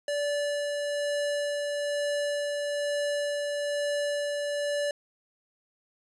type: tone with tremolo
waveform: square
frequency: 580 Hz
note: D5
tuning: 22 cents flat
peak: -27 dBFS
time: 0.08-4.91 s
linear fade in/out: 2 ms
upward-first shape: sine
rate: 1.1 Hz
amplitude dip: 25%
effects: resampled to 24000 Hz